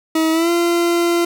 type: tone with pitch glide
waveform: 40% pulse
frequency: 320 to 343 Hz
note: D#4 to F4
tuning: +49 to -31 cents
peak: -13 dBFS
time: 0.15-1.25 s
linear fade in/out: 5 ms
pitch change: +120 cents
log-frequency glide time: 0.32-0.5 s
effects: none